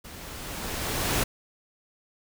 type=noise with level ramp; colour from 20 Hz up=pink; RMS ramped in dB=-44 to -24 dBFS; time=0.04-1.24 s; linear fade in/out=10 ms; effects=none